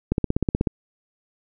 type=click train; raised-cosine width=3 ms; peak=-7 dBFS; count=10; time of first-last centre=0.12-0.672 s; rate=16.3 Hz; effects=none